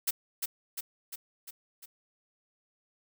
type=noise with echo; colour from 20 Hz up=blue; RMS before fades=-28 dBFS; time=0.07-0.11 s; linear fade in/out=10 ms; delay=350 ms; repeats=5; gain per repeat=-4 dB; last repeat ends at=1.86 s; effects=none